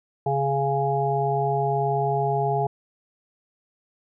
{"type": "harmonic tone", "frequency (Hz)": 138.59, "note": "C#3", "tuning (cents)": 0, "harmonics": [1, 3, 5, 6], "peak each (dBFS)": [-26, -26, -26, -26], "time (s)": [0.26, 2.67], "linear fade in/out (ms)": 5, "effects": []}